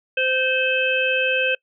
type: harmonic tone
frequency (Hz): 518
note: C5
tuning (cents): -17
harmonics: 1 / 3 / 5 / 6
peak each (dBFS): -23 / -24 / -21 / -28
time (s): 0.17-1.55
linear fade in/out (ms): 5
effects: noise-tail reverb RT60 0.1 s tail -25 dB re dry